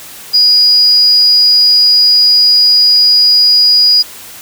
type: tone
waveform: sine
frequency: 4900 Hz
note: D#8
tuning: 27 cents flat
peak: -4 dBFS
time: 0.33-4.03 s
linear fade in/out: 20 ms
effects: white hiss -31 dBFS RMS until 4.41 s